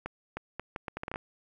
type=accelerating click train; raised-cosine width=0.5 ms; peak=-20 dBFS; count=11; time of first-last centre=0.06-1.159 s; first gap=310 ms; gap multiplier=0.73; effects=10-bit